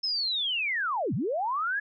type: linear two-way sweep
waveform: sine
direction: down then up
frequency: 5274 to 99.7 to 1719 Hz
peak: -26 dBFS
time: 0.03-1.8 s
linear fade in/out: 10 ms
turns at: 1.14 s
effects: none